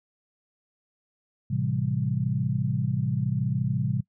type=chord; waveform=sine; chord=A minor seventh; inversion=none; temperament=equal; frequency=110 / 130.81 / 164.81 / 196 Hz; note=A2 / C3 / E3 / G3; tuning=0 / 0 / 0 / 0 cents; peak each=-30 / -26 / -31 / -32 dBFS; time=1.5-4.01 s; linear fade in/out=10 ms; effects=noise-tail reverb RT60 0.1 s tail -21 dB re dry